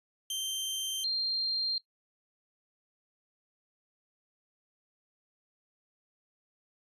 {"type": "tone pair in turn", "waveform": ["sawtooth", "sine"], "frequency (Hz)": [3136, 4186], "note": ["G7", "C8"], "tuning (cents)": [0, 0], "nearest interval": "perfect fourth", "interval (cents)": 500, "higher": "second", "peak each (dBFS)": [-29, -28], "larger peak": "second", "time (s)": [[0.3, 1.04], [1.04, 1.78]], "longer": "neither", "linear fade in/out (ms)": 2, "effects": ["noise-tail reverb RT60 0.1 s tail -18 dB re dry", "resampled to 32000 Hz"]}